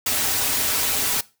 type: noise with comb filter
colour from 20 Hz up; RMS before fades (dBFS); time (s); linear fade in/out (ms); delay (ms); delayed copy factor
white; -22; 0.06-1.21; 5; 5.7; -0.7
effects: noise-tail reverb RT60 0.3 s tail -20 dB re dry